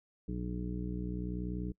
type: harmonic tone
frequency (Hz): 60.5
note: B1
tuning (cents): -35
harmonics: 1 / 2 / 3 / 4 / 5 / 6 / 7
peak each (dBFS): -39 / -44 / -38 / -52 / -42 / -54 / -48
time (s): 0.28-1.72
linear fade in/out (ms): 5
effects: noise-tail reverb RT60 0.1 s tail -26 dB re dry